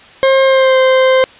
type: tone with pitch glide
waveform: 40% pulse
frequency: 534 to 520.9 Hz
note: C5 to C5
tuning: +35 to -8 cents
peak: -6 dBFS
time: 0.23-1.24 s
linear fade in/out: 0 ms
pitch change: -43 cents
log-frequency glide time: 0.44-0.78 s
effects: white hiss -39 dBFS RMS until 1.39 s + resampled to 8000 Hz